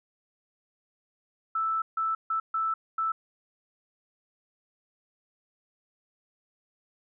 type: tone bursts at uneven times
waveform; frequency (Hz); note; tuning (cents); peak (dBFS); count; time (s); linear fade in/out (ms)
sine; 1318.5; E6; 0; -25; 5; 1.55-1.82 / 1.97-2.15 / 2.3-2.4 / 2.54-2.74 / 2.98-3.12; 5
effects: none